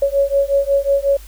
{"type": "beating tone pair", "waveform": "sine", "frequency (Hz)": [554.4, 559.9], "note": ["C#5", "C#5"], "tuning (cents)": [0, 17], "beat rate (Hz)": 5.5, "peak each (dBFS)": -16, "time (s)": [0.02, 1.17], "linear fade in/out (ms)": 5, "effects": ["added 50 Hz sine -35 dBFS peak until 1.27 s", "white hiss -45 dBFS RMS until 1.27 s"]}